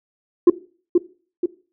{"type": "tone with echo", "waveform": "sine", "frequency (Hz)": 351.3, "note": "F4", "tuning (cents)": 10, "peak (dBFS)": -3, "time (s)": [0.47, 0.5], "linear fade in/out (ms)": 5, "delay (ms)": 480, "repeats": 2, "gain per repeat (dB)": -6, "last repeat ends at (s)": 1.46, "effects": ["noise-tail reverb RT60 0.4 s tail -19 dB re dry", "tanh soft clip ceiling -4 dBFS"]}